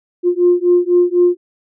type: beating tone pair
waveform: sine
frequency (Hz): 351.8 / 355.8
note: F4 / F4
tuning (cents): +13 / +32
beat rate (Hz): 4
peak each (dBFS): -12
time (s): 0.23-1.37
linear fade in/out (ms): 50
effects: tanh soft clip ceiling -2 dBFS